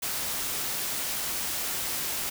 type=noise; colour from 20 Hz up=white; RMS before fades=-31 dBFS; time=0.02-2.3 s; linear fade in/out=10 ms; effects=none